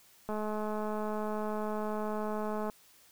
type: click train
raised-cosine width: 1 ms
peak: -23 dBFS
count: 514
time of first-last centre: 0.29-2.698 s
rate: 213 Hz
effects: white hiss -61 dBFS RMS until 3.11 s